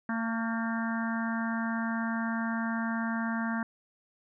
harmonic tone with a mistuned harmonic, 227 Hz, A#3, 46 cents flat, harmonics 1 / 3 / 4 / 5 / 6 / 7 / 8, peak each -30 / -41 / -40 / -41 / -41 / -38 / -42 dBFS, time 0.09-3.63 s, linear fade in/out 2 ms, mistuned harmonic 6, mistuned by +46 cents, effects none

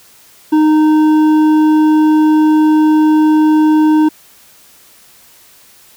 sine tone with hard clipping, 308.7 Hz, D#4, 14 cents flat, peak -8 dBFS, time 0.52-4.09 s, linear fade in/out 10 ms, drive 7 dB, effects white hiss -44 dBFS RMS until 5.96 s

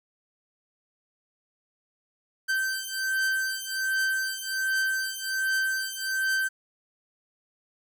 45% pulse beating tone pair, 1551 / 1552.3 Hz, G6 / G6, -19 / -17 cents, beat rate 1.3 Hz, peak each -29 dBFS, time 2.48-6.49 s, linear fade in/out 20 ms, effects none

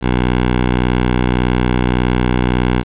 10% pulse tone, 61.74 Hz, B1, in tune, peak -4 dBFS, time 0.01-2.84 s, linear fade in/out 50 ms, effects resampled to 8000 Hz + 7-bit

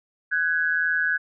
sine tone pair together, 1498.5 / 1661.2 Hz, F#6 / G#6, +22 / 0 cents, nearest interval major second, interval 178 cents, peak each -23 dBFS, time 0.31-1.18 s, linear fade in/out 20 ms, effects none

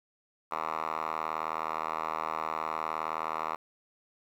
5% pulse tone with band-pass filter, 79.4 Hz, D#2, 36 cents sharp, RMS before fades -34 dBFS, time 0.51-3.56 s, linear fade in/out 10 ms, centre 1200 Hz, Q 3.6, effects 10-bit

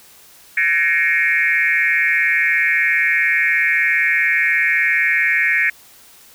sine tone with frequency modulation, 2009 Hz, B6, 29 cents sharp, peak -13 dBFS, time 0.57-5.7 s, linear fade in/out 5 ms, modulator 155 Hz, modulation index 2.3, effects white hiss -46 dBFS RMS until 6.34 s

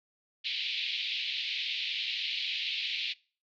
white band-pass noise, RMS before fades -34 dBFS, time 0.44-3.14 s, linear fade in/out 20 ms, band 2300 to 4100 Hz, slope 48 dB/octave, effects noise-tail reverb RT60 0.4 s tail -24 dB re dry

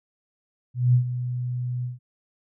sine tone with ADSR envelope, 123.9 Hz, B2, 6 cents sharp, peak -13 dBFS, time 0.74-1.99 s, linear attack 200 ms, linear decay 97 ms, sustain -12 dB, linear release 150 ms, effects none

